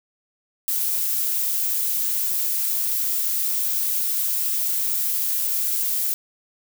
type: noise with high-pass filter sweep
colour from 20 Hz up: violet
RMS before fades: -23 dBFS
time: 0.68-6.14 s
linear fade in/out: 0 ms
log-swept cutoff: 570 to 350 Hz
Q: 1.8
effects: none